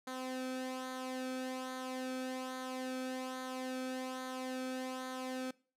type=tone with flanger; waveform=sawtooth; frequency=257.7 Hz; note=C4; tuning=26 cents flat; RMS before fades=-41 dBFS; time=0.07-5.51 s; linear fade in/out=5 ms; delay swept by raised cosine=0.37 to 1.04 ms; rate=1.2 Hz; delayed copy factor=-0.6; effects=noise-tail reverb RT60 0.4 s tail -22 dB re dry + low-pass 12000 Hz 12 dB/octave